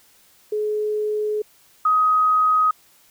sine tone pair in turn, 424.1 / 1258.1 Hz, G#4 / D#6, +36 / +19 cents, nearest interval octave + perfect fifth, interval 1883 cents, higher second, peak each -20 / -14 dBFS, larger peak second, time 0.52-1.42 / 1.85-2.71 s, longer first, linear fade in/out 5 ms, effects white hiss -55 dBFS RMS until 3.1 s

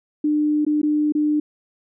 sine tone with dropouts, 300 Hz, D4, 37 cents sharp, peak -16 dBFS, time 0.24-1.4 s, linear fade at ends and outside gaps 5 ms, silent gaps 0.65-0.665 / 0.817-0.83 / 1.123-1.15 s, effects none

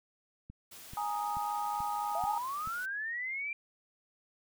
click train, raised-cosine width 5 ms, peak -34 dBFS, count 6, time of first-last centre 0.5-2.674 s, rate 2.3 Hz
white noise, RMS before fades -50 dBFS, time 0.71-2.86 s, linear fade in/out 10 ms
sine chord, Ab suspended second, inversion none, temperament just, 830.6 / 934.4 / 1245.9 Hz, Ab5 / Bb5 / Eb6, 0 / +4 / +2 cents, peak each -34 / -38 / -38 dBFS, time 0.97-2.38 s, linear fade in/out 2 ms
sine linear sweep, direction up, 650 to 2380 Hz, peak -34 dBFS, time 2.15-3.53 s, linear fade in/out 2 ms
effects none

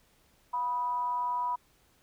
sine tone with frequency modulation, 981 Hz, B5, 12 cents flat, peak -28 dBFS, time 0.53-1.56 s, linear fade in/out 10 ms, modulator 271 Hz, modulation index 0.31, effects pink hiss -66 dBFS RMS until 2.02 s

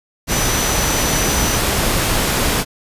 sine tone in noise, 5970 Hz, F#8, 15 cents sharp, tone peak -23 dBFS, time 0.28-1.61 s, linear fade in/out 50 ms, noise pink, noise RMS -17 dBFS, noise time 0.27-2.65 s, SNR -9 dB, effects resampled to 32000 Hz

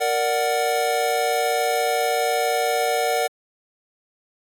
square chord, Bb augmented, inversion none, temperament equal, 466.2 / 587.3 / 740 Hz, Bb4 / D5 / F#5, 0 / 0 / 0 cents, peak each -25 / -26 / -23 dBFS, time 0-3.28 s, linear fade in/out 20 ms, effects AAC 64 kbps

